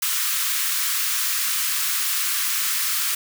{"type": "high-pass noise", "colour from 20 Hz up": "white", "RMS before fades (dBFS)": -23, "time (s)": [0.02, 3.15], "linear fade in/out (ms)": 5, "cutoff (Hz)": 1100, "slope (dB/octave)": 48, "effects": []}